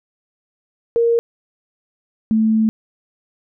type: tone pair in turn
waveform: sine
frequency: 466.2 / 220 Hz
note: A#4 / A3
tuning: 0 / 0 cents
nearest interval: octave + minor second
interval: 1300 cents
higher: first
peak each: -12 dBFS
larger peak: neither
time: 0.96-1.19 / 2.31-2.69 s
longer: second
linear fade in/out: 0 ms
effects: none